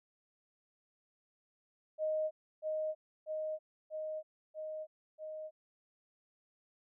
sine tone with echo, 622.3 Hz, D#5, in tune, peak -31 dBFS, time 1.98-2.31 s, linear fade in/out 50 ms, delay 640 ms, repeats 5, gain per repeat -2 dB, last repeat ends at 5.51 s, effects none

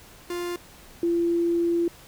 45% pulse / sine tone pair in turn, 350.5 / 340.9 Hz, F4 / F4, +6 / -42 cents, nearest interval unison, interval 48 cents, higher first, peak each -28 / -20 dBFS, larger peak second, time 0.3-0.56 / 1.03-1.88 s, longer second, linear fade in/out 2 ms, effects pink hiss -49 dBFS RMS until 2.07 s

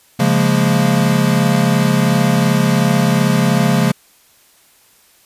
square chord, Bb minor seventh, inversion first, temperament equal with one note detuned, 138.59 / 174.61 / 207.7 / 230.5 Hz, Db3 / F3 / Ab3 / Bb3, 0 / 0 / 0 / -19 cents, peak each -17 / -17 / -18 / -19 dBFS, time 0.19-3.92 s, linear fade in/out 10 ms, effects white hiss -51 dBFS RMS until 5.25 s + resampled to 32000 Hz

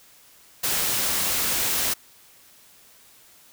white noise, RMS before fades -24 dBFS, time 0.63-1.94 s, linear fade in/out 10 ms, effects white hiss -53 dBFS RMS until 3.52 s

